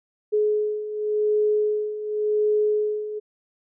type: beating tone pair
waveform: sine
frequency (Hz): 422.3 / 423.2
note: G#4 / G#4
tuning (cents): +29 / +33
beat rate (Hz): 0.9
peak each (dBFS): -26 / -21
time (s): 0.32-3.2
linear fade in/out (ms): 20
effects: none